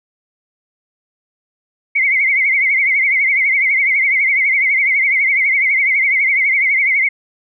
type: tone with vibrato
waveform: sine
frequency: 2154 Hz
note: C7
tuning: 50 cents sharp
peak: -11 dBFS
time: 1.95-7.09 s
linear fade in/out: 10 ms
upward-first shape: triangle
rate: 12 Hz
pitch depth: 120 cents each way
effects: none